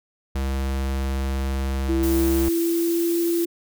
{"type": "tone", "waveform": "square", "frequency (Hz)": 67.1, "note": "C2", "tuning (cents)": 44, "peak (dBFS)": -23, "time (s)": [0.35, 2.49], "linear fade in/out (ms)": 5}
{"type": "tone with pitch glide", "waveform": "sine", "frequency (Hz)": [333.3, 340.5], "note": ["E4", "F4"], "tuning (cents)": [19, -44], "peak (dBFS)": -19, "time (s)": [1.88, 3.46], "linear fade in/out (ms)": 20, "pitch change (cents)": 37, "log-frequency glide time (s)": [2.13, 3.27]}
{"type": "noise", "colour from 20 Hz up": "blue", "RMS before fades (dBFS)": -32, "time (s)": [2.03, 3.45], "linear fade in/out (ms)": 2}
{"effects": []}